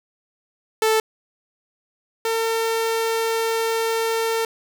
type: tone pair in turn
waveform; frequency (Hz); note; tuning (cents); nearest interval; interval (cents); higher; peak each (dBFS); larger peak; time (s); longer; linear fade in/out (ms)
sawtooth; 440 / 452.4; A4 / A4; 0 / +48; unison; 48; second; -12 / -16; first; 0.82-1 / 2.25-4.45; second; 2
effects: none